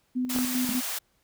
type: tone with tremolo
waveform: sine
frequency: 251.9 Hz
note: B3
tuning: 34 cents sharp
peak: -24 dBFS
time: 0.15-0.81 s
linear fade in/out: 20 ms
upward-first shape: square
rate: 5 Hz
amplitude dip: 50%
type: high-pass noise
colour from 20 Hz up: white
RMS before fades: -32 dBFS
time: 0.29-0.99 s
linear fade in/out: 10 ms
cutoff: 560 Hz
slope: 24 dB/octave
type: clicks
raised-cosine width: 1 ms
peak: -21 dBFS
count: 2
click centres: 0.362 / 0.387 s
type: tone with exponential decay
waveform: triangle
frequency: 218.5 Hz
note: A3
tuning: 12 cents flat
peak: -24 dBFS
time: 0.69-0.85 s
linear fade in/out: 0 ms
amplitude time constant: 33 ms
effects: pink hiss -69 dBFS RMS until 1.23 s